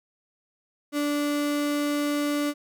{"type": "tone", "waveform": "35% pulse", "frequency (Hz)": 291.6, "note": "D4", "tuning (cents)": -12, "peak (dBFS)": -22, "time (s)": [0.92, 2.54], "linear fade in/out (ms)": 50, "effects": []}